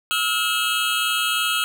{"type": "tone cluster", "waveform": "square", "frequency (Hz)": [1294, 1417, 2620, 2901, 3221], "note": ["E6", "F6", "E7", "F#7", "G7"], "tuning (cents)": [-32, 25, -11, -35, 46], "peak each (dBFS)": -27, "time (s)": [0.11, 1.64], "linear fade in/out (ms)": 0, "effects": []}